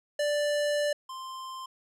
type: tone pair in turn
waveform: square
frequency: 587.3 / 1046.4 Hz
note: D5 / C6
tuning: 0 / 0 cents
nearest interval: minor seventh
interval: 1000 cents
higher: second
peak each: -26 / -38 dBFS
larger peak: first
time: 0.19-0.93 / 1.09-1.66 s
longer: first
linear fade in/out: 5 ms
effects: low-pass 10000 Hz 12 dB/octave